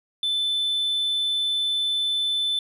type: tone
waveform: sine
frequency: 3520 Hz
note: A7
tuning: in tune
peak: -19 dBFS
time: 0.23-2.59 s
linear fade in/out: 2 ms
effects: tanh soft clip ceiling -20 dBFS